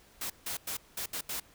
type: noise bursts at uneven times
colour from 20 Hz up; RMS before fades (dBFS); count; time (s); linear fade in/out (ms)
white; -36; 6; 0.21-0.3 / 0.46-0.57 / 0.67-0.77 / 0.97-1.06 / 1.13-1.21 / 1.29-1.4; 5
effects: pink hiss -60 dBFS RMS until 1.54 s